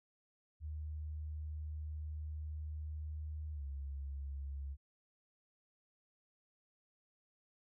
sine tone with pitch glide, 76.5 to 69.35 Hz, D#2 to C#2, -29 to +1 cents, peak -40 dBFS, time 0.6-4.77 s, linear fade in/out 50 ms, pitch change -170 cents, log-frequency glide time 3.53-3.64 s, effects none

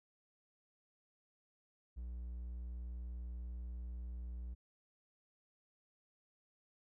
triangle tone, 60.2 Hz, B1, 44 cents flat, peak -40 dBFS, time 1.96-4.55 s, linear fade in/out 20 ms, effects none

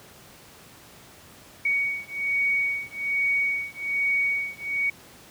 sine beating tone pair, 2241 / 2242.2 Hz, C#7 / C#7, +18 / +19 cents, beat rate 1.2 Hz, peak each -26 dBFS, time 1.65-4.9 s, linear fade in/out 5 ms, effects pink hiss -49 dBFS RMS until 5.3 s + high-pass 80 Hz 12 dB/octave

